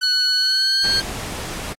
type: tone with pitch glide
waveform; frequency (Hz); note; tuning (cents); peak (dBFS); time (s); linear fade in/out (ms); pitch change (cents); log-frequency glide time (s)
sawtooth; 1500 to 1582.8; F#6 to G6; +23 to +16; -20; 0.01-1.02; 10; +93; 0.31-0.9
type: tone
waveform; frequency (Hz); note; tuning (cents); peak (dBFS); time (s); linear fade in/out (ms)
sine; 4354; C#8; -32; -16; 0.03-1; 2
type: noise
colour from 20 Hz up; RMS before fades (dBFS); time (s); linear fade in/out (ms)
pink; -30; 0.83-1.74; 20
effects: low-pass 11000 Hz 12 dB/octave + AAC 48 kbps